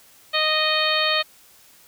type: harmonic tone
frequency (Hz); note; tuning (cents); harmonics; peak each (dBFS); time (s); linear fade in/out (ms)
620; D#5; -6; 1 / 2 / 3 / 4 / 5 / 6 / 7; -26 / -26 / -26 / -26 / -26 / -26 / -26; 0.33-1.23; 20
effects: white hiss -52 dBFS RMS until 1.87 s